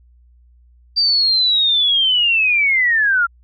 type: linear sweep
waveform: sine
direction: down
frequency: 4699 to 1355 Hz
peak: -12 dBFS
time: 0.96-3.27 s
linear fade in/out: 20 ms
effects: added 60 Hz sine -47 dBFS peak until 3.43 s